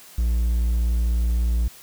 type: tone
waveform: triangle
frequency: 58.27 Hz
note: A#1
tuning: in tune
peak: -16 dBFS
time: 0.18-1.68 s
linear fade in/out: 5 ms
effects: white hiss -46 dBFS RMS until 1.82 s